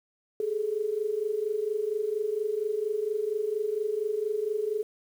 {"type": "tone pair together", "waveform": "sine", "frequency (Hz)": [408.6, 432.9], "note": ["G#4", "A4"], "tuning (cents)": [-28, -28], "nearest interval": "minor second", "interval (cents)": 100, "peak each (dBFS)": [-31, -28], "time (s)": [0.4, 4.83], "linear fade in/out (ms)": 2, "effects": ["9-bit"]}